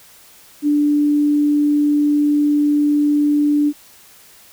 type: tone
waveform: sine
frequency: 293.7 Hz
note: D4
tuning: in tune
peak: -12 dBFS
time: 0.62-3.73 s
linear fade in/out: 50 ms
effects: white hiss -46 dBFS RMS until 4.52 s